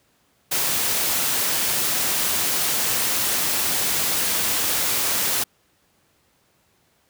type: noise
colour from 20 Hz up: white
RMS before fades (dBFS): -22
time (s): 0.51-5.44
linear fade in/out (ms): 10
effects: pink hiss -63 dBFS RMS until 7.09 s + high-pass 80 Hz 12 dB/octave